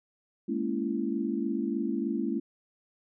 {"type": "chord", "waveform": "sine", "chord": "A# half-diminished seventh", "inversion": "third", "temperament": "just", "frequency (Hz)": [209.8, 233.1, 279.7, 335.6], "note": ["G#3", "A#3", "C#4", "E4"], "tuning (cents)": [18, 0, 16, 31], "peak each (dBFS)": -33, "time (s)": [0.48, 2.4], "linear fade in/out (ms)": 10, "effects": []}